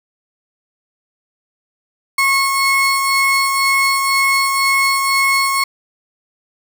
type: tone pair together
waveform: 35% pulse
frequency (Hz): 1091 / 2180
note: C#6 / C#7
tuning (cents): -28 / -29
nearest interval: octave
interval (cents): 1199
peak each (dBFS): -14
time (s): 2.18-5.64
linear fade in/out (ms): 5
effects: none